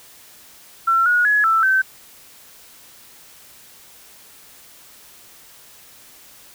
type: tone with pitch steps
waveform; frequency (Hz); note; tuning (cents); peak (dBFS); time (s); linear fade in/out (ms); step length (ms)
sine; 1351 / 1450 / 1687 / 1327 / 1542; E6 / F#6 / G#6 / E6 / G6; +42 / -35 / +27 / +11 / -29; -13; 0.87-1.82; 10; 190
effects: white hiss -46 dBFS RMS until 6.54 s